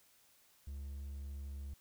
triangle tone, 69.8 Hz, C#2, 13 cents sharp, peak -40 dBFS, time 0.67-1.74 s, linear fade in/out 5 ms, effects white hiss -68 dBFS RMS until 1.8 s

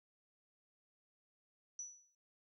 sine tone with exponential decay, 5920 Hz, F#8, in tune, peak -40 dBFS, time 1.79-2.15 s, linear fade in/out 2 ms, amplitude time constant 77 ms, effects none

